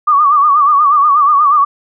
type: tone with vibrato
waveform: sine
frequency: 1167 Hz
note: D6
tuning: 11 cents flat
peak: -6 dBFS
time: 0.07-1.65 s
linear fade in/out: 10 ms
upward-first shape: sine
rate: 8.3 Hz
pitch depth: 92 cents each way
effects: none